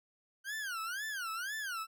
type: tone with vibrato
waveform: 40% pulse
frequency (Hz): 1516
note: F#6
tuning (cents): +42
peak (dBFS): -36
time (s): 0.44-1.87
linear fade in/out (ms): 50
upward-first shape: sine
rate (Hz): 2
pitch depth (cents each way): 260
effects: none